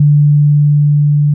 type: tone with level ramp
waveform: sine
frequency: 146.83 Hz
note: D3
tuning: in tune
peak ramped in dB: -4 to -7 dBFS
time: 0-1.34 s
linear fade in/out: 5 ms
effects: none